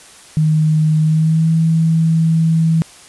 sine tone with pitch glide, 155.56 to 162.35 Hz, D#3 to E3, 0 to -26 cents, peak -10 dBFS, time 0.37-2.82 s, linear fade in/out 0 ms, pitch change +74 cents, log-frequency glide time 1.01-1.51 s, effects white hiss -41 dBFS RMS until 3.08 s + resampled to 24000 Hz

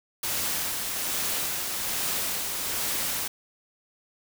white noise with tremolo, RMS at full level -28 dBFS, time 0.23-3.28 s, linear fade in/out 5 ms, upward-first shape sine, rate 1.2 Hz, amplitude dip 30%, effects none

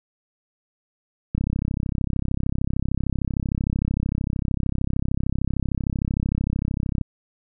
click train, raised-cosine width 5 ms, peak -11 dBFS, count 189, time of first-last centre 1.35-7.013 s, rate 33.2 Hz, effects none

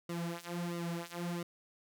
sawtooth tone with flanger, 171.8 Hz, F3, 28 cents flat, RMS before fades -39 dBFS, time 0.09-1.43 s, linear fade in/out 5 ms, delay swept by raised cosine 1.2 to 5.8 ms, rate 1.5 Hz, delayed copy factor -0.95, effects none

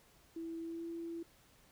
sine tone with pitch glide, 329.6 to 334.8 Hz, E4 to E4, 0 to +27 cents, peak -40 dBFS, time 0.36-1.23 s, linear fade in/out 5 ms, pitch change +27 cents, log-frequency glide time 0.62-0.85 s, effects pink hiss -66 dBFS RMS until 1.71 s

